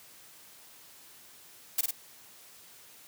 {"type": "noise with echo", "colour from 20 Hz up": "blue", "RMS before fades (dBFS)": -26, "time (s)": [1.78, 1.81], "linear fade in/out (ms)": 5, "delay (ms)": 50, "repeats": 2, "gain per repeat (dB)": -3, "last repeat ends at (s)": 1.91, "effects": ["white hiss -54 dBFS RMS until 3.07 s", "high-pass 80 Hz 12 dB/octave"]}